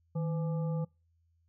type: harmonic tone with a mistuned harmonic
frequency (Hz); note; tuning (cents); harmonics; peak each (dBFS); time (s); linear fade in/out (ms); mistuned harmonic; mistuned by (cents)
169.1; E3; +44; 1 / 3 / 5 / 7; -30 / -40 / -49 / -53; 0.15-0.85; 10; 1; -120
effects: noise-tail reverb RT60 0.3 s tail -26 dB re dry + added 83 Hz sine -68 dBFS peak until 1.48 s